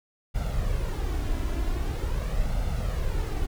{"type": "noise with flanger", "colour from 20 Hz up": "brown", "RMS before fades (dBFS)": -27, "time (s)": [0.34, 3.47], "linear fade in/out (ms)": 20, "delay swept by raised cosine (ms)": [1.4, 3], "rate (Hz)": 0.44, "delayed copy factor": 0.55, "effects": []}